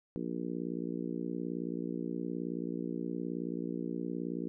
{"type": "harmonic tone", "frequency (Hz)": 58.9, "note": "A#1", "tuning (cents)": 19, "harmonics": [3, 4, 5, 6, 7, 8], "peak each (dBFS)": [-40, -40, -39, -42, -45, -47], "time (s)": [0.16, 4.48], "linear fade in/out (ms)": 0, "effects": []}